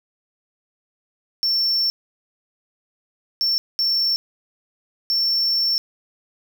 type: tone bursts at uneven times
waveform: triangle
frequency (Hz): 5420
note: E8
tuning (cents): +47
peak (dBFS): -16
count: 4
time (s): 1.43-1.9 / 3.41-3.58 / 3.79-4.16 / 5.1-5.78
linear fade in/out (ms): 0
effects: none